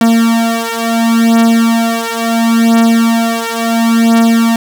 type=beating tone pair; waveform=45% pulse; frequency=228.8 / 229.52 Hz; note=A#3 / A#3; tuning=-32 / -27 cents; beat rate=0.72 Hz; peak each=-11 dBFS; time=0.01-4.56 s; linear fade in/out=2 ms; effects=none